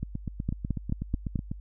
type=two click trains; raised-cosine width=5 ms; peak=-15 / -19 dBFS; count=5 / 13; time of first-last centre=0.49-1.358 / 0.03-1.515 s; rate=4.61 / 8.08 Hz; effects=added 50 Hz sine -40 dBFS peak until 1.6 s